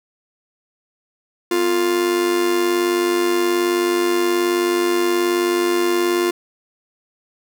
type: tone with amplitude modulation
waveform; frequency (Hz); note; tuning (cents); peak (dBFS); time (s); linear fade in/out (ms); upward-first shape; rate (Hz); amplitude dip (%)
45% pulse; 350; F4; +4; -13; 1.51-6.31; 5; sine; 98.8; 60
effects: none